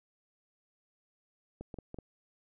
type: clicks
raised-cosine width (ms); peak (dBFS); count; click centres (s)
2; -29; 5; 1.61 / 1.742 / 1.787 / 1.944 / 1.987
effects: none